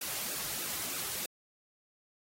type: noise with flanger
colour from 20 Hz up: white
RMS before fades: -37 dBFS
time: 0.01-1.26 s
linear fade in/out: 5 ms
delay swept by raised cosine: 0.93 to 4.43 ms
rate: 3.2 Hz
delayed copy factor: -1
effects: AAC 48 kbps